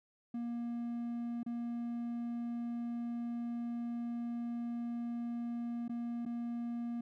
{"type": "tone with dropouts", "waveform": "triangle", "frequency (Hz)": 236.5, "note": "A#3", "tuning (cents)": 25, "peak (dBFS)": -34, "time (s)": [0.34, 7.01], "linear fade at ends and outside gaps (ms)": 5, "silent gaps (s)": [[1.432, 1.462], [5.881, 5.894], [6.253, 6.26]], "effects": []}